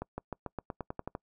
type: accelerating click train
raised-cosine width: 1 ms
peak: -22 dBFS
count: 11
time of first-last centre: 0.02-1.151 s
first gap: 160 ms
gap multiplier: 0.92
effects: noise-tail reverb RT60 0.1 s tail -26 dB re dry